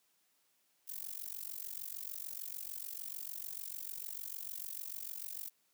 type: noise with amplitude modulation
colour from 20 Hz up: violet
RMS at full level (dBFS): -40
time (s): 0.87-5.5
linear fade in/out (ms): 20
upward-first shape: sine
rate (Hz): 46.7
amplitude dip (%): 95
effects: white hiss -75 dBFS RMS until 5.73 s + high-pass 150 Hz 12 dB/octave